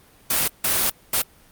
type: noise bursts at uneven times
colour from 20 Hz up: white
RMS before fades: -20 dBFS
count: 3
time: 0.3-0.48 / 0.64-0.9 / 1.13-1.22 s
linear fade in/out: 5 ms
effects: pink hiss -53 dBFS RMS until 1.51 s + Opus 32 kbps